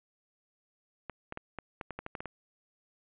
clicks, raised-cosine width 0.5 ms, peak -23 dBFS, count 11, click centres 1.097 / 1.324 / 1.374 / 1.587 / 1.812 / 1.907 / 1.99 / 2.064 / 2.152 / 2.205 / 2.257 s, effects resampled to 8000 Hz + 10-bit

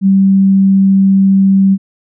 sine tone, 193.9 Hz, G3, 19 cents flat, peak -5 dBFS, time 0.01-1.78 s, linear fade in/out 50 ms, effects none

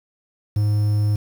triangle tone with quantisation, 104.7 Hz, G#2, 15 cents sharp, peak -14 dBFS, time 0.56-1.16 s, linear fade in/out 5 ms, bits 7, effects none

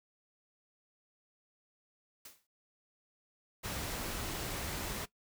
white noise with exponential decay, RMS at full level -47 dBFS, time 2.25-2.47 s, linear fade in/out 5 ms, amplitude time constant 47 ms
pink noise, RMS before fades -39 dBFS, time 3.63-5.06 s, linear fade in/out 20 ms
effects noise-tail reverb RT60 0.1 s tail -18 dB re dry

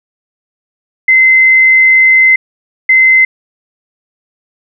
sine tone bursts at uneven times, 2061 Hz, C7, 27 cents flat, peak -3 dBFS, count 2, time 1.08-2.36 / 2.89-3.25 s, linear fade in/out 5 ms, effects none

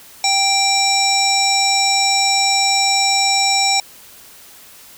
harmonic tone, 784 Hz, G5, in tune, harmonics 1 / 3 / 5 / 7 / 9 / 10, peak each -18 / -20 / -22 / -18 / -23 / -23 dBFS, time 0.24-3.8 s, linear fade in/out 2 ms, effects white hiss -42 dBFS RMS until 4.97 s

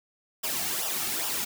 white noise with flanger, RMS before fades -30 dBFS, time 0.43-1.45 s, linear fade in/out 10 ms, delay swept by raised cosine 0.46 to 2.06 ms, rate 2.4 Hz, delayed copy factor -0.65, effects none

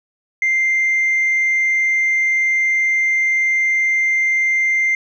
sine tone, 2093 Hz, C7, in tune, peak -12 dBFS, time 0.42-4.95 s, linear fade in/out 2 ms, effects tanh soft clip ceiling -11 dBFS

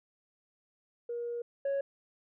sine tone pair in turn, 474.8 / 554.4 Hz, A#4 / C#5, +32 / 0 cents, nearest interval minor third, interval 268 cents, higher second, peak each -33 / -26 dBFS, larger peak second, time 1.09-1.42 / 1.65-1.81 s, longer first, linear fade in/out 5 ms, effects tanh soft clip ceiling -28 dBFS

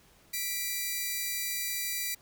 5% pulse tone pair together, 1971 / 2344 Hz, B6 / D7, -4 / -4 cents, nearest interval minor third, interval 300 cents, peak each -24 dBFS, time 0.33-2.15 s, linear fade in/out 10 ms, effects pink hiss -61 dBFS RMS until 2.21 s

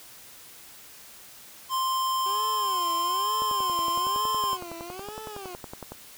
square tone, 1046.5 Hz, C6, in tune, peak -25 dBFS, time 1.69-4.58 s, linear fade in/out 50 ms
20% pulse tone with vibrato, 382.3 Hz, G4, 43 cents flat, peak -33 dBFS, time 2.26-5.55 s, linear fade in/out 2 ms, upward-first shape sine, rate 1.1 Hz, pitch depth 230 cents each way
click train, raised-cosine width 1 ms, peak -23 dBFS, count 28, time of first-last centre 3.42-5.92 s, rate 10.8 Hz
effects white hiss -48 dBFS RMS until 6.17 s

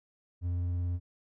sine tone with hard clipping, 88.2 Hz, F2, 18 cents sharp, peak -30 dBFS, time 0.41-1 s, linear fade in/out 50 ms, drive 3 dB, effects none

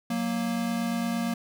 square tone pair together, 185 / 233.7 Hz, F#3 / A#3, 0 / +5 cents, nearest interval major third, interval 405 cents, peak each -33 / -28 dBFS, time 0.1-1.34 s, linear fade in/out 5 ms, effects none

